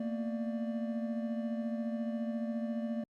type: tone cluster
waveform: triangle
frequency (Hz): 227.2 / 241.6 / 591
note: A#3 / B3 / D5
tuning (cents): -44 / -38 / +11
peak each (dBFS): -32 / -40 / -40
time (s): 0-3.04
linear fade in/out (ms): 5
effects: Opus 48 kbps